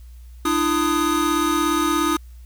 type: tone cluster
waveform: square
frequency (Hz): 299.6 / 336.6 / 1244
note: D4 / E4 / D#6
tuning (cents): +35 / +36 / -1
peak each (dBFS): -23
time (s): 0.45-2.17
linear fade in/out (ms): 5
effects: added 60 Hz sine -38 dBFS peak until 2.45 s + white hiss -59 dBFS RMS until 2.45 s